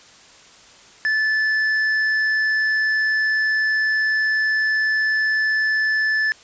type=tone with tanh clipping; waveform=sine; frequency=1744 Hz; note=A6; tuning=16 cents flat; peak=-18 dBFS; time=1.05-6.32 s; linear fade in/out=0 ms; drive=6 dB; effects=white hiss -47 dBFS RMS until 6.43 s + resampled to 16000 Hz